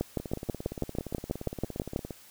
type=two click trains; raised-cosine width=2 ms; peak=-15 / -23 dBFS; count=13 / 34; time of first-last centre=0.01-1.961 / 0.2-2.108 s; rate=6.15 / 17.3 Hz; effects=white hiss -54 dBFS RMS until 2.3 s